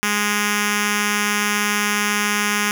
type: tone with notch filter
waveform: 5% pulse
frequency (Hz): 207.2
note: G#3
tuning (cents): -4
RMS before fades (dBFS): -20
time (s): 0.03-2.71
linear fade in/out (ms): 0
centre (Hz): 590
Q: 0.65
effects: none